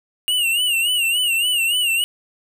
square tone with vibrato, 2836 Hz, F7, 26 cents sharp, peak -17 dBFS, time 0.28-2.04 s, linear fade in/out 0 ms, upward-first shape sine, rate 3.5 Hz, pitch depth 100 cents each way, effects none

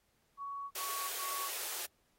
sine tone bursts, 1120 Hz, C#6, 18 cents sharp, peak -39 dBFS, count 3, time 0.37-1.512 s, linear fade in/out 50 ms, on 340 ms, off 61 ms
white high-pass noise, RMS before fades -40 dBFS, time 0.75-1.86 s, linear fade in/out 5 ms, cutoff 340 Hz, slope 96 dB/octave
effects pink hiss -75 dBFS RMS until 2.18 s + AAC 48 kbps

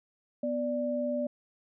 sine tone pair together, 247.4 / 588 Hz, B3 / D5, +3 / +2 cents, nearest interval octave + minor third, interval 1499 cents, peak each -32 / -30 dBFS, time 0.43-1.27 s, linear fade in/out 5 ms, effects none

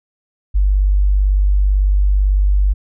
sine tone, 49 Hz, G1, in tune, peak -10 dBFS, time 0.54-2.74 s, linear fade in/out 20 ms, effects none

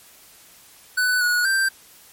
square tone with pitch steps, 1495 / 1458 / 1570 Hz, F#6 / F#6 / G6, +17 / -26 / +2 cents, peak -18 dBFS, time 0.97-1.69 s, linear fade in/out 10 ms, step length 240 ms, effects white hiss -49 dBFS RMS until 2.12 s + MP3 64 kbps

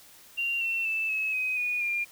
sine tone with pitch steps, 2769 / 2704 / 2641 / 2579 / 2519 / 2460 / 2402 Hz, F7 / E7 / E7 / E7 / D#7 / D#7 / D7, -15 / +43 / +3 / -39 / +21 / -20 / +38 cents, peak -26 dBFS, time 0.37-2.05 s, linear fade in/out 20 ms, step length 240 ms, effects white hiss -53 dBFS RMS until 2.11 s

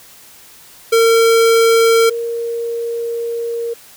square / sine tone pair in turn, 456.4 / 466.5 Hz, A#4 / A#4, -37 / +1 cents, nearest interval unison, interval 38 cents, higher second, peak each -9 / -18 dBFS, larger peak first, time 0.92-2.1 / 2.1-3.74 s, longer second, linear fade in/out 10 ms, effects white hiss -42 dBFS RMS until 3.96 s

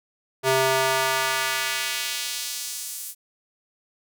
square tone with high-pass filter sweep, 132.1 Hz, C3, 17 cents sharp, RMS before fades -25 dBFS, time 0.43-3.15 s, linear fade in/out 50 ms, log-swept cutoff 410 to 10000 Hz, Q 0.92, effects none

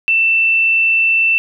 sine tone, 2671 Hz, E7, 22 cents sharp, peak -10 dBFS, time 0.08-1.38 s, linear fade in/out 0 ms, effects none

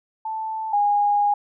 sine tone pair in turn, 880 / 820.8 Hz, A5 / G#5, 0 / -21 cents, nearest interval minor second, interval 121 cents, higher first, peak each -25 / -16 dBFS, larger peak second, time 0.25-0.73 / 0.73-1.34 s, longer second, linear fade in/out 5 ms, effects none

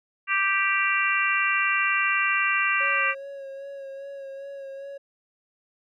harmonic tone, 392 Hz, G4, in tune, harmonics 3 / 4 / 5 / 6 / 7, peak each -27 / -27 / -27 / -27 / -27 dBFS, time 0.27-3.15 s, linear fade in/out 50 ms
triangle tone with vibrato, 550 Hz, C#5, 14 cents flat, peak -33 dBFS, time 2.8-4.98 s, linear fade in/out 10 ms, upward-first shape sine, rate 2.5 Hz, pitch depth 26 cents each way
effects none

